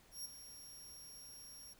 20% pulse tone with ADSR envelope, 5588 Hz, F8, in tune, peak -36 dBFS, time 0.11-1.74 s, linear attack 140 ms, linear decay 12 ms, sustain -11 dB, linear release 15 ms, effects pink hiss -66 dBFS RMS until 1.79 s

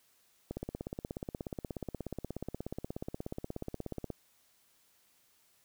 click train, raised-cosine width 2 ms, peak -24 dBFS, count 61, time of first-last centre 0.51-4.103 s, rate 16.7 Hz, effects white hiss -69 dBFS RMS until 5.64 s

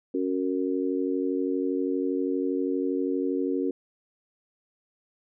harmonic tone, 92.5 Hz, F#2, in tune, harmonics 3 / 4 / 5, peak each -27 / -29 / -31 dBFS, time 0.14-3.71 s, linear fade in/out 5 ms, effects none

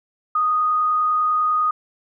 sine tone with frequency modulation, 1240 Hz, D#6, 6 cents flat, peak -16 dBFS, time 0.35-1.71 s, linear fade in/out 5 ms, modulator 30 Hz, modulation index 0.4, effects none

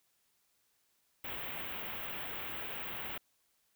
white band-stop noise, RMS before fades -41 dBFS, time 1.24-3.18 s, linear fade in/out 5 ms, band 3300 to 16000 Hz, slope 48 dB/octave, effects white hiss -75 dBFS RMS until 3.75 s

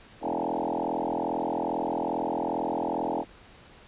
sine tone with frequency modulation, 572 Hz, D5, 46 cents flat, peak -26 dBFS, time 0.21-3.25 s, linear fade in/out 50 ms, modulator 42.4 Hz, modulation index 7.9, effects pink hiss -52 dBFS RMS until 3.87 s + resampled to 8000 Hz

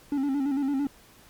triangle tone with vibrato, 277.2 Hz, C#4, in tune, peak -22 dBFS, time 0.12-0.87 s, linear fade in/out 2 ms, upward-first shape square, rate 8.9 Hz, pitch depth 65 cents each way, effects pink hiss -55 dBFS RMS until 1.29 s + Opus 48 kbps

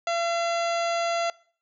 harmonic tone, 680 Hz, F5, 46 cents flat, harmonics 1 / 2 / 3 / 4 / 5 / 6 / 7 / 9 / 10, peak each -25 / -31 / -35 / -37 / -39 / -41 / -42 / -44 / -45 dBFS, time 0.07-1.3 s, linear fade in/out 2 ms, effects noise-tail reverb RT60 0.5 s tail -23 dB re dry

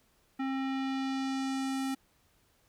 square tone with low-pass filter sweep, 267.3 Hz, C4, 37 cents sharp, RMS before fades -33 dBFS, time 0.39-1.95 s, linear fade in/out 10 ms, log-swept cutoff 2100 to 12000 Hz, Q 1.1, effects pink hiss -69 dBFS RMS until 2.68 s

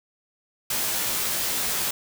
white noise with comb filter, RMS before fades -26 dBFS, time 0.7-1.91 s, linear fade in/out 5 ms, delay 17 ms, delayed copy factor +0.8, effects none

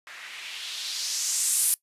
violet noise with low-pass filter sweep, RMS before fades -29 dBFS, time 0.07-1.74 s, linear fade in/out 0 ms, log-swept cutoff 1700 to 11000 Hz, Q 2.1, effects noise-tail reverb RT60 0.1 s tail -21 dB re dry + resampled to 32000 Hz

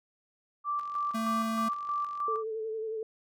sine tone with tremolo, 1170 Hz, D6, 7 cents flat, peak -28 dBFS, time 0.64-2.44 s, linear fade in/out 50 ms, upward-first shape square, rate 3.2 Hz, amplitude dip 50%
click train, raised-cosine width 0.2 ms, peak -38 dBFS, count 65, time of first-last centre 0.79-2.175 s, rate 46.2 Hz
square tone, 223.4 Hz, A3, 27 cents sharp, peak -31 dBFS, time 1.14-1.69 s, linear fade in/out 10 ms
sine tone with vibrato, 440.9 Hz, A4, 4 cents sharp, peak -32 dBFS, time 2.28-3.03 s, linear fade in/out 2 ms, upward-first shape sine, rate 11 Hz, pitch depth 33 cents each way
effects none

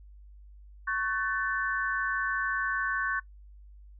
sine chord, F# minor, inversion second, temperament equal with one note detuned, 1108.7 / 1513.7 / 1760 Hz, C#6 / F#6 / A6, 0 / +39 / 0 cents, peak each -33 / -30 / -33 dBFS, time 0.87-3.2 s, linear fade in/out 10 ms, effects noise-tail reverb RT60 0.1 s tail -19 dB re dry + added 50 Hz sine -48 dBFS peak until 3.99 s

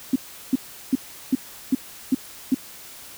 sine tone bursts, 261.2 Hz, C4, 3 cents flat, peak -14 dBFS, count 7, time 0.13-2.546 s, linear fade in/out 5 ms, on 28 ms, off 370 ms, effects white hiss -42 dBFS RMS until 3.17 s

